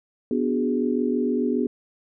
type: chord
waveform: sine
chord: G# half-diminished seventh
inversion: first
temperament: equal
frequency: 246.9 / 293.7 / 370 / 415.3 Hz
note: B3 / D4 / F#4 / G#4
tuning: 0 / 0 / 0 / 0 cents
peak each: -23 / -28 / -28 / -27 dBFS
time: 0.31-1.67 s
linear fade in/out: 2 ms
effects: none